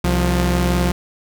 sawtooth tone pair together, 65.41 / 176.75 Hz, C2 / F3, 0 / +21 cents, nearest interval octave + perfect fourth, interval 1721 cents, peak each -14 dBFS, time 0.04-0.92 s, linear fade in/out 5 ms, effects none

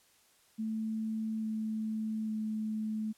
sine tone with pitch steps, 220 / 218.4 / 216.7 Hz, A3 / A3 / A3, 0 / -13 / -26 cents, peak -32 dBFS, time 0.58-3.13 s, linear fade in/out 20 ms, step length 850 ms, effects white hiss -66 dBFS RMS until 3.17 s + low-pass 12000 Hz 12 dB/octave

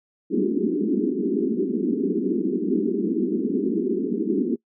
white band-pass noise, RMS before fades -23 dBFS, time 0.3-4.56 s, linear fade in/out 20 ms, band 190 to 410 Hz, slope 96 dB/octave, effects noise-tail reverb RT60 0.1 s tail -23 dB re dry

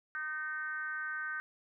sine tone with frequency modulation, 1538 Hz, G6, 33 cents flat, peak -35 dBFS, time 0.15-1.4 s, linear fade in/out 0 ms, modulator 305 Hz, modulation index 0.76, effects none

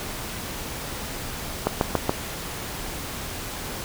click train, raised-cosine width 1 ms, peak -5 dBFS, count 4, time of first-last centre 1.67-2.094 s, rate 7.07 Hz, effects pink hiss -33 dBFS RMS until 3.84 s

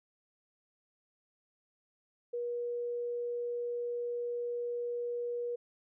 sine tone, 480 Hz, B4, 49 cents flat, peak -33 dBFS, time 2.33-5.56 s, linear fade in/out 10 ms, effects none

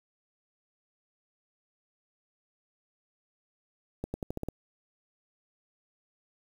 accelerating click train, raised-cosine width 2 ms, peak -20 dBFS, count 7, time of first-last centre 4.04-4.486 s, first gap 100 ms, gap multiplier 0.88, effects 8-bit

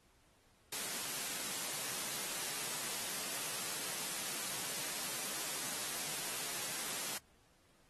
white high-pass noise, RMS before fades -40 dBFS, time 0.72-7.18 s, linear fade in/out 5 ms, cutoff 120 Hz, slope 48 dB/octave, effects pink hiss -70 dBFS RMS until 7.89 s + AAC 32 kbps

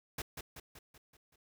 pink noise with echo, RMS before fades -39 dBFS, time 0.18-0.22 s, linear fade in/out 5 ms, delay 190 ms, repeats 6, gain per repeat -5 dB, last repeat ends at 1.36 s, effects none

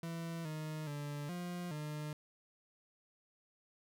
40% pulse tone with pitch steps, 166.4 / 155 / 145.7 / 176.6 / 150.7 Hz, E3 / D#3 / D3 / F3 / D3, +17 / -6 / -13 / +20 / +45 cents, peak -39 dBFS, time 0.03-2.13 s, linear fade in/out 2 ms, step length 420 ms, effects none

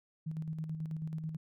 sine tone with tremolo, 158.4 Hz, D#3, 31 cents sharp, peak -34 dBFS, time 0.26-1.37 s, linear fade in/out 10 ms, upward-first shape square, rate 9.2 Hz, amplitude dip 45%, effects none

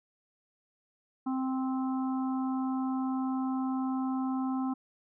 harmonic tone, 261.6 Hz, C4, in tune, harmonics 1 / 3 / 4 / 5, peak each -29 / -39 / -42 / -45 dBFS, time 1.26-4.74 s, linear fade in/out 10 ms, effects none

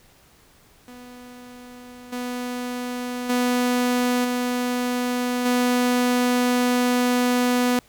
sawtooth tone with level steps, 246.9 Hz, B3, in tune, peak -36 / -23 / -15 / -18 / -14 dBFS, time 0.88-7.79 s, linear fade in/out 0 ms, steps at 2.12 / 3.29 / 4.24 / 5.45 s, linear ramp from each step 10 ms, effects pink hiss -55 dBFS RMS until 7.88 s

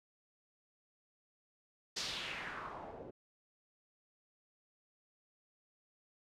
white noise with low-pass filter sweep, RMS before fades -44 dBFS, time 1.96-3.11 s, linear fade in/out 10 ms, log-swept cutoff 5500 to 430 Hz, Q 2.4, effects none

